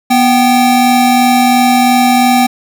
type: tone pair together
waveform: square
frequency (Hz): 244.7 / 777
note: B3 / G5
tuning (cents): -16 / -16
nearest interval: octave + minor sixth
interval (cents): 2000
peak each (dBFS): -10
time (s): 0.1-2.47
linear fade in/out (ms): 10
effects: none